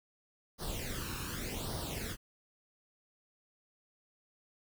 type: noise with flanger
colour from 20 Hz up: pink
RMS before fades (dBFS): -39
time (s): 0.58-2.17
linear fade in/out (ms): 50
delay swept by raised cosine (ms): 0.2 to 0.76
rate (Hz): 0.86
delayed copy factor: +0.75
effects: none